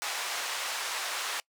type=band-pass noise; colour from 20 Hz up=pink; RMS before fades=-34 dBFS; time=0.02-1.4 s; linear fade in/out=0 ms; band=890 to 8800 Hz; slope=12 dB/octave; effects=noise-tail reverb RT60 0.1 s tail -25 dB re dry + high-pass 400 Hz 12 dB/octave